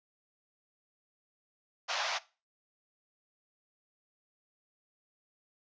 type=band-pass noise; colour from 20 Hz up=pink; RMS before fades=-34 dBFS; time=1.88-2.19 s; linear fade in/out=20 ms; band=620 to 6100 Hz; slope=48 dB/octave; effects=noise-tail reverb RT60 0.3 s tail -18 dB re dry + resampled to 16000 Hz